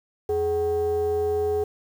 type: tone with frequency modulation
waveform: sine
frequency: 420 Hz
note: G#4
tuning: 19 cents sharp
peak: -20 dBFS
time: 0.29-1.64 s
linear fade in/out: 5 ms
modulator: 336 Hz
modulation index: 0.5
effects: tanh soft clip ceiling -17 dBFS + 8-bit